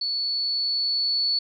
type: tone with level ramp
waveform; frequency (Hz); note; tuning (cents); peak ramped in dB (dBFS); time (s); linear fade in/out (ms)
sine; 4435; C#8; 0; -24 to -20; 0.01-1.39; 5
effects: none